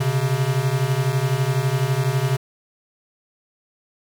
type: beating tone pair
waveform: square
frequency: 127.1 / 139.1 Hz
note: C3 / C#3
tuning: -50 / +6 cents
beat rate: 12 Hz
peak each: -22 dBFS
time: 0-2.37 s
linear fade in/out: 10 ms
effects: none